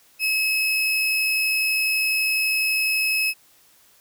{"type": "tone", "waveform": "35% pulse", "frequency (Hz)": 2576, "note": "E7", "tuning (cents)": -41, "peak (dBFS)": -18, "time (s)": [0.19, 3.34], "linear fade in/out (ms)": 50, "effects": ["white hiss -56 dBFS RMS until 4 s"]}